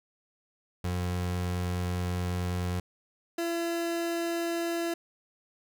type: tone pair in turn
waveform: 30% pulse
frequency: 89.5 / 337.9 Hz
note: F2 / E4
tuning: +43 / +43 cents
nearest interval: octave + major seventh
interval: 2300 cents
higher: second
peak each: -26 dBFS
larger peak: neither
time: 0.84-2.8 / 3.38-4.94 s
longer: first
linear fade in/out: 5 ms
effects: none